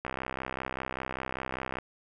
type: click train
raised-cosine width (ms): 0.5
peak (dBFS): -18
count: 114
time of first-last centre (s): 0.05-1.786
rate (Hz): 65.1
effects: none